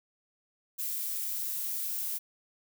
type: noise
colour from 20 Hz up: violet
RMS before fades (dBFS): -34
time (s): 0.78-2.19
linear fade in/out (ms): 20
effects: none